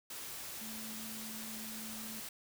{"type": "tone in noise", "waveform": "sine", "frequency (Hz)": 220, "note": "A3", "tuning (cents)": 0, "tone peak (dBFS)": -47, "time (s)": [0.61, 2.2], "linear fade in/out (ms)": 5, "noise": "white", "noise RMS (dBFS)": -45, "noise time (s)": [0.1, 2.29], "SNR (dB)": -5, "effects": []}